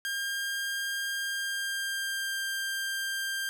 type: tone with pitch glide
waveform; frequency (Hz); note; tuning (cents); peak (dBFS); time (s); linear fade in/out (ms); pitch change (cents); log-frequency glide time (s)
sawtooth; 1606 to 1588.5; G6 to G6; +41 to +23; -27; 0.05-3.49; 0; -18; 1.12-2.43
effects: none